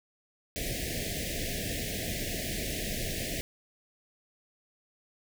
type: band-stop noise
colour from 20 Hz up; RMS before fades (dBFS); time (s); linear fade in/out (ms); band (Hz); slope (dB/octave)
pink; -34; 0.56-3.41; 0; 710 to 1700; 96
effects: none